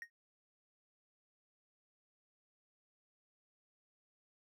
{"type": "tone with exponential decay", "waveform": "triangle", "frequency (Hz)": 1864.7, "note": "A#6", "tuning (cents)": 0, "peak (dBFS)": -38, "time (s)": [0.02, 0.1], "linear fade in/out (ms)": 1, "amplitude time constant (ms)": 16, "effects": []}